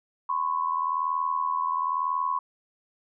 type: tone pair together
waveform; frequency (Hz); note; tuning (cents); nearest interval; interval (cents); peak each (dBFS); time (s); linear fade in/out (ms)
sine; 1009 / 1090; B5 / C#6; +37 / -29; minor second; 134; -27; 0.29-2.39; 5
effects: none